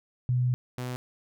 sine / sawtooth tone pair in turn, 124.7 / 125.25 Hz, B2 / B2, +17 / +25 cents, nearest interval unison, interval 8 cents, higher second, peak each -22 / -28 dBFS, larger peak first, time 0.29-0.54 / 0.78-0.96 s, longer first, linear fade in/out 0 ms, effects none

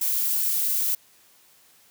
violet noise, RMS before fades -24 dBFS, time 0.01-0.95 s, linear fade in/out 5 ms, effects white hiss -57 dBFS RMS until 1.9 s + high-pass 80 Hz 12 dB/octave

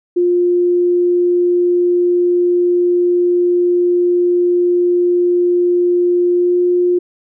sine tone with pitch glide, 353 to 355.5 Hz, F4 to F4, +19 to +31 cents, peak -10 dBFS, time 0.16-6.99 s, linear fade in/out 10 ms, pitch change +12 cents, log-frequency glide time 6.34-6.59 s, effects none

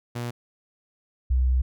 sawtooth / sine tone pair in turn, 120 / 63.57 Hz, B2 / C2, -49 / -49 cents, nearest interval major seventh, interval 1100 cents, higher first, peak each -25 / -18 dBFS, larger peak second, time 0.15-0.31 / 1.3-1.62 s, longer second, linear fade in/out 10 ms, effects none

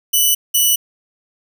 5% pulse tone pair in turn, 2975 / 2963 Hz, F#7 / F#7, +9 / +2 cents, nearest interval unison, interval 7 cents, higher first, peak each -3 dBFS, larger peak neither, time 0.13-0.35 / 0.54-0.76 s, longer neither, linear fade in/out 10 ms, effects none

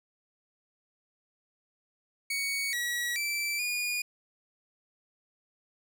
sawtooth tone with pitch steps, 2234 / 1923 / 2332 / 2442 Hz, C#7 / B6 / D7 / D#7, +13 / -47 / -13 / -33 cents, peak -26 dBFS, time 2.3-4.02 s, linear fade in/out 5 ms, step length 430 ms, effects none

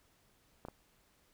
clicks, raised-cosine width 1 ms, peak -30 dBFS, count 2, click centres 0.651 / 0.685 s, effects pink hiss -70 dBFS RMS until 1.33 s

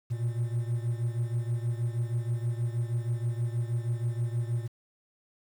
triangle beating tone pair, 116.54 / 122.84 Hz, A#2 / B2, 0 / -9 cents, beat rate 6.3 Hz, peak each -27 / -31 dBFS, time 0.1-4.68 s, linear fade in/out 20 ms, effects 9-bit

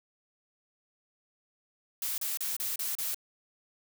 blue noise bursts, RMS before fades -33 dBFS, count 6, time 2.02-3.145 s, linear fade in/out 2 ms, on 160 ms, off 33 ms, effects none

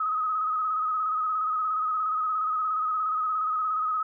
sine tone with vibrato, 1267 Hz, D#6, 31 cents sharp, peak -24 dBFS, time 0-4.03 s, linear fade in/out 5 ms, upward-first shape square, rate 17 Hz, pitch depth 29 cents each way, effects none

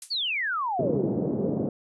violet noise with exponential decay, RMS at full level -29 dBFS, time 0.02-0.17 s, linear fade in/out 2 ms, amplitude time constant 31 ms
sine exponential sweep, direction down, 4693 to 293.7 Hz, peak -25 dBFS, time 0.1-1.1 s, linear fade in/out 20 ms
pink band-pass noise, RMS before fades -27 dBFS, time 0.79-1.69 s, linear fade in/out 2 ms, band 150 to 490 Hz, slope 24 dB/octave
effects resampled to 24000 Hz

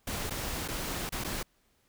pink noise with dropouts, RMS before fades -35 dBFS, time 0.07-1.43 s, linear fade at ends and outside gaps 5 ms, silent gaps 0.298-0.306 / 0.679-0.684 / 1.093-1.122 / 1.239-1.245 s, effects pink hiss -70 dBFS RMS until 1.88 s

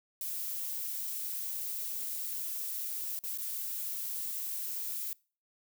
violet noise with dropouts, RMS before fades -37 dBFS, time 0.21-5.13 s, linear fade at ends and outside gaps 1 ms, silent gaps 3.19-3.238 / 3.376-3.384 s, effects noise-tail reverb RT60 0.4 s tail -25 dB re dry

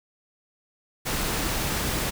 pink noise, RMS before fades -27 dBFS, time 1.05-2.11 s, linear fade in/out 20 ms, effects none

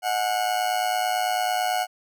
40% pulse tone with amplitude modulation, 732 Hz, F#5, 19 cents flat, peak -18 dBFS, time 0.02-1.87 s, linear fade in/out 50 ms, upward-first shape sine, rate 109 Hz, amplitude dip 70%, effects none

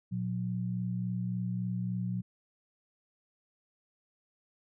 sine tone pair together, 118.17 / 181.7 Hz, A#2 / F#3, +24 / -31 cents, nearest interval perfect fifth, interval 745 cents, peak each -34 / -33 dBFS, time 0.11-2.22 s, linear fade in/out 20 ms, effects none

